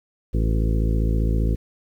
harmonic tone with a mistuned harmonic, 55.1 Hz, A1, 3 cents sharp, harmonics 1 / 2 / 3 / 4 / 5 / 6 / 7 / 8 / 9, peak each -19 / -25 / -29 / -31 / -33 / -35 / -36 / -37 / -38 dBFS, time 0.33-1.56 s, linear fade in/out 20 ms, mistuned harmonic 7, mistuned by -47 cents, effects 9-bit

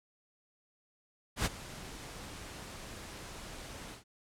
pink noise with ADSR envelope, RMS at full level -29 dBFS, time 1.36-4.04 s, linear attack 96 ms, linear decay 25 ms, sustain -17 dB, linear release 120 ms, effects low-pass 10000 Hz 12 dB/octave

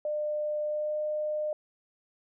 sine tone with pitch glide, 601 to 606.6 Hz, D5 to D#5, +40 to -44 cents, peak -28 dBFS, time 0.05-1.53 s, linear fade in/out 2 ms, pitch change +16 cents, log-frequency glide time 0.64-0.99 s, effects none

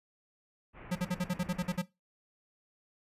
pink low-pass noise, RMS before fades -49 dBFS, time 0.73-1.79 s, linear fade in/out 50 ms, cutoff 2600 Hz, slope 48 dB/octave
square tone bursts, 180 Hz, F#3, 47 cents flat, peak -29 dBFS, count 10, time 0.91-1.82 s, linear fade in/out 10 ms, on 46 ms, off 50 ms
effects noise-tail reverb RT60 0.2 s tail -17 dB re dry + resampled to 32000 Hz

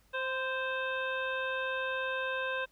harmonic tone with a mistuned harmonic, 523.3 Hz, C5, in tune, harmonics 1 / 2 / 3 / 5 / 6 / 7, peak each -36 / -39 / -35 / -40 / -51 / -46 dBFS, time 0.13-2.66 s, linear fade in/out 20 ms, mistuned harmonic 2, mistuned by -25 cents, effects added 50 Hz sine -66 dBFS peak until 2.71 s + pink hiss -68 dBFS RMS until 2.71 s

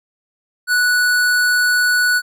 sine tone with hard clipping, 1476 Hz, F#6, 5 cents flat, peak -14 dBFS, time 0.67-2.22 s, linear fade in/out 50 ms, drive 17 dB, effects none

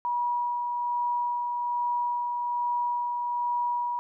sine tone with tremolo, 965 Hz, B5, 40 cents flat, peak -24 dBFS, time 0.05-3.99 s, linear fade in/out 0 ms, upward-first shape sine, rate 1.2 Hz, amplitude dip 30%, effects none

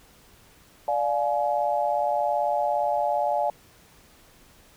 sine chord, D diminished, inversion none, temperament just, 587.3 / 704.8 / 845.8 Hz, D5 / F5 / Ab5, 0 / +16 / +31 cents, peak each -26 dBFS, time 0.88-3.5 s, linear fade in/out 2 ms, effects pink hiss -55 dBFS RMS until 4.76 s

